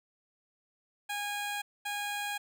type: tone bursts at uneven times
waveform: 15% pulse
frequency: 820 Hz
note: G#5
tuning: 22 cents flat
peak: -27 dBFS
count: 2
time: 1.09-1.62 / 1.85-2.38 s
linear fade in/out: 10 ms
effects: none